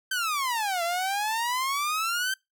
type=exponential two-way sweep; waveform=sawtooth; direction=down then up; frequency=1568 to 671 to 1568 Hz; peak=-22 dBFS; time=0.11-2.34 s; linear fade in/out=5 ms; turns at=0.83 s; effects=noise-tail reverb RT60 0.2 s tail -25 dB re dry